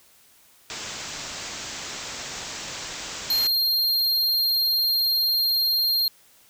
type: low-pass noise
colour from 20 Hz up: white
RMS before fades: -35 dBFS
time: 0.7-3.47 s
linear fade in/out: 0 ms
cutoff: 7700 Hz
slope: 96 dB/octave
type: tone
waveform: square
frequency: 4206 Hz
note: C8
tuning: 8 cents sharp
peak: -20 dBFS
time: 3.3-6.08 s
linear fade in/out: 2 ms
effects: white hiss -56 dBFS RMS until 6.49 s